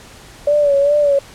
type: tone with vibrato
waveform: sine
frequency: 574 Hz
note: D5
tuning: 40 cents flat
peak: -10 dBFS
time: 0.47-1.19 s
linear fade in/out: 5 ms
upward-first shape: sine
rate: 2.5 Hz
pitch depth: 55 cents each way
effects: pink hiss -40 dBFS RMS until 1.34 s + low-pass 10000 Hz 12 dB/octave